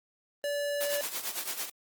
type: tone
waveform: square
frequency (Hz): 577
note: D5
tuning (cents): -31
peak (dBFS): -30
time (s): 0.44-1.01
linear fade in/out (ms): 0
type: noise with tremolo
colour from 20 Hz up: white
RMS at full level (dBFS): -32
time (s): 0.8-1.7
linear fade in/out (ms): 10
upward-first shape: triangle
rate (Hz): 8.9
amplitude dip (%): 80
effects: high-pass 300 Hz 12 dB/octave + Opus 24 kbps